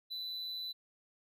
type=tone with amplitude modulation; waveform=triangle; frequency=3993 Hz; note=B7; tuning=18 cents sharp; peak=-35 dBFS; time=0.1-0.73 s; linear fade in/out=20 ms; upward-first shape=sine; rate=166 Hz; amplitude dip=40%; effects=none